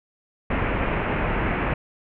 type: low-pass noise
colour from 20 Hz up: pink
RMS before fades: -24 dBFS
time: 0.5-1.74 s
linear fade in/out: 5 ms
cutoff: 2600 Hz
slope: 48 dB/octave
effects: none